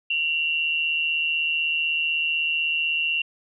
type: tone pair together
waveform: sine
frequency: 2736 / 2892 Hz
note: F7 / F#7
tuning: -36 / -40 cents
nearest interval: minor second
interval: 96 cents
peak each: -22 / -28 dBFS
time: 0.1-3.22 s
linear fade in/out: 5 ms
effects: none